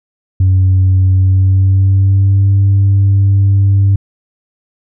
sine tone with pitch glide, 93.8 to 98.58 Hz, F#2 to G2, +24 to +10 cents, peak -4 dBFS, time 0.4-3.96 s, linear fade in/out 5 ms, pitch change +86 cents, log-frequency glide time 1.11-2.49 s, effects tanh soft clip ceiling -4 dBFS

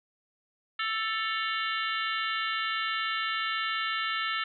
harmonic tone with a mistuned harmonic, 441.4 Hz, A4, 5 cents sharp, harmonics 3 / 4 / 5 / 6 / 7 / 8 / 9, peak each -32 / -34 / -36 / -38 / -39 / -40 / -41 dBFS, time 0.79-4.44 s, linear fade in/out 5 ms, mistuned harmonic 6, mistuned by +100 cents, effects none

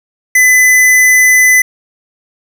square tone, 2010 Hz, B6, 30 cents sharp, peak -5 dBFS, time 0.35-1.62 s, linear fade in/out 5 ms, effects none

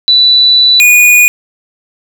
sine / square tone pair in turn, 3968 / 2456 Hz, B7 / D#7, +7 / -23 cents, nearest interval minor sixth, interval 830 cents, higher first, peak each -3 dBFS, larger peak neither, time 0.08-0.8 / 0.8-1.28 s, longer first, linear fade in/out 0 ms, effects none

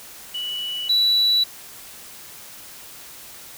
sine tone pair in turn, 2951 / 3939 Hz, F#7 / B7, -5 / -5 cents, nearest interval perfect fourth, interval 500 cents, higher second, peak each -25 / -13 dBFS, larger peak second, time 0.34-0.89 / 0.89-1.44 s, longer neither, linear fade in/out 10 ms, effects tanh soft clip ceiling -13 dBFS + white hiss -41 dBFS RMS until 3.57 s

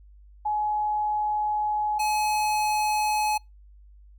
sine / square tone pair in turn, 844 / 849.4 Hz, G#5 / G#5, +28 / +39 cents, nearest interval unison, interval 11 cents, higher second, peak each -23 dBFS, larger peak neither, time 0.45-1.99 / 1.99-3.38 s, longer first, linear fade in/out 10 ms, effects noise-tail reverb RT60 0.2 s tail -26 dB re dry + added 50 Hz sine -48 dBFS peak until 4.18 s

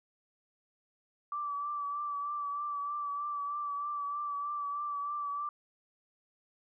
sine tone with vibrato, 1161 Hz, D6, 20 cents flat, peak -33 dBFS, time 1.32-5.49 s, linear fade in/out 2 ms, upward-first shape triangle, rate 3.2 Hz, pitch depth 34 cents each way, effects none

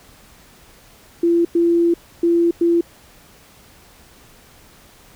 sine tone bursts at uneven times, 340.3 Hz, F4, 45 cents flat, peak -12 dBFS, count 4, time 1.23-1.45 / 1.55-1.94 / 2.23-2.51 / 2.61-2.81 s, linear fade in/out 5 ms, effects pink hiss -48 dBFS RMS until 5.15 s

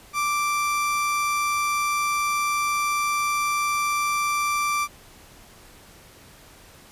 30% pulse tone, 1174.7 Hz, D6, in tune, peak -19 dBFS, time 0.13-4.88 s, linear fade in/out 50 ms, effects pink hiss -49 dBFS RMS until 6.91 s + resampled to 32000 Hz

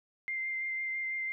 sine tone with vibrato, 2093 Hz, C7, in tune, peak -32 dBFS, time 0.28-1.32 s, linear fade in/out 0 ms, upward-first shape sine, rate 6 Hz, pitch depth 13 cents each way, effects none

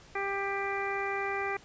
harmonic tone, 395.7 Hz, G4, 16 cents sharp, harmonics 1 / 2 / 3 / 4 / 5 / 6, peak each -35 / -36 / -38 / -40 / -37 / -39 dBFS, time 0.15-1.57 s, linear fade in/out 5 ms, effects pink hiss -55 dBFS RMS until 1.64 s + resampled to 16000 Hz

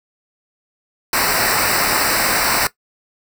pink noise with comb filter, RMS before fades -17 dBFS, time 1.13-2.67 s, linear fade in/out 2 ms, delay 0.3 ms, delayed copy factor -0.85, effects noise-tail reverb RT60 0.1 s tail -17 dB re dry

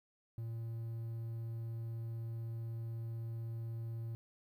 triangle tone, 114.5 Hz, A#2, 31 cents flat, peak -37 dBFS, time 0.38-4.15 s, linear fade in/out 0 ms, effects 12-bit

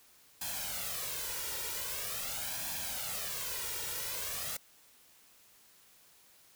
white noise with flanger, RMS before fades -38 dBFS, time 0.41-4.57 s, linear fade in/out 5 ms, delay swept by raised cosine 1.2 to 2.14 ms, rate 0.44 Hz, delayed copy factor +0.7, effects white hiss -62 dBFS RMS until 6.55 s

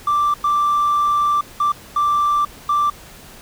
triangle tone bursts at uneven times, 1174.7 Hz, D6, in tune, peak -11 dBFS, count 5, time 0.07-0.34 / 0.44-1.41 / 1.6-1.72 / 1.96-2.45 / 2.69-2.9 s, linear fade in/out 5 ms, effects tanh soft clip ceiling -10 dBFS + pink hiss -41 dBFS RMS until 3.41 s

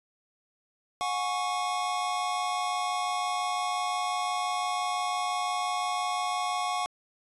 square chord, F# suspended second, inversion none, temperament equal with one note detuned, 724.8 / 830.6 / 1108.7 Hz, F#5 / G#5 / C#6, -36 / 0 / 0 cents, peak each -32 / -36 / -32 dBFS, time 1.01-6.86 s, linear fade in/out 0 ms, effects resampled to 24000 Hz

